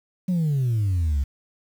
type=exponential sweep; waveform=sine; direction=down; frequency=188.4 to 66 Hz; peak=-17 dBFS; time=0.28-1.24 s; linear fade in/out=10 ms; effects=tanh soft clip ceiling -18 dBFS + 8-bit